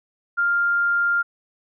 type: tone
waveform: sine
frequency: 1399 Hz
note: F6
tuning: 3 cents sharp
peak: -17 dBFS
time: 0.37-1.23 s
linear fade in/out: 20 ms
effects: none